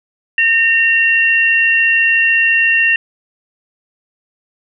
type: tone pair together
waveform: sine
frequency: 1831 / 2747 Hz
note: A#6 / F7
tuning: -32 / -29 cents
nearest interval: perfect fifth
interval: 703 cents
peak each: -12 dBFS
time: 0.38-2.96 s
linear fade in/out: 2 ms
effects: none